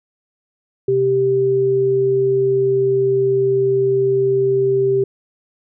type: tone pair together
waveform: sine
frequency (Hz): 130.81 / 392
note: C3 / G4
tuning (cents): 0 / 0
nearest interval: octave + perfect fifth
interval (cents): 1900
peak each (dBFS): -24 / -13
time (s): 0.88-5.04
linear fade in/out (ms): 5
effects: none

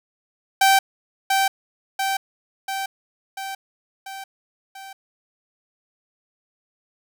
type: tone with echo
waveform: sawtooth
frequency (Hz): 777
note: G5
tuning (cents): -16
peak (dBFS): -9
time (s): 0.61-0.79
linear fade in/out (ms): 5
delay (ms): 690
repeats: 6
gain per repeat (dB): -4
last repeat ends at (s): 4.93
effects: none

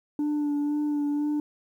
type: tone with vibrato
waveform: sine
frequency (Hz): 293.7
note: D4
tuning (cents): 0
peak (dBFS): -21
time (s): 0.19-1.4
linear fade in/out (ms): 2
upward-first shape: sine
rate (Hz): 2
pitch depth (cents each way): 22
effects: tanh soft clip ceiling -23 dBFS + 10-bit

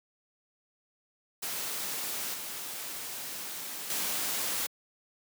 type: noise with level steps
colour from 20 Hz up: white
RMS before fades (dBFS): -35 / -39 / -32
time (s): 1.42-4.67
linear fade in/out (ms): 10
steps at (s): 2.34 / 3.9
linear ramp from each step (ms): 2
effects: high-pass 150 Hz 12 dB/octave

